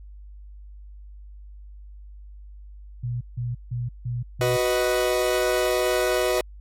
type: tone bursts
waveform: sine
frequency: 121.4 Hz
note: B2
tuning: 29 cents flat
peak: -25 dBFS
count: 5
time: 3.03-4.57 s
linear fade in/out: 10 ms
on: 180 ms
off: 160 ms
type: chord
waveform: 40% pulse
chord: B major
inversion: second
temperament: equal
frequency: 370 / 493.9 / 622.3 Hz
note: F#4 / B4 / D#5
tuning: 0 / 0 / 0 cents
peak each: -24 dBFS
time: 4.41-6.41 s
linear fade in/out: 2 ms
effects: added 50 Hz sine -40 dBFS peak until 6.6 s + AAC 48 kbps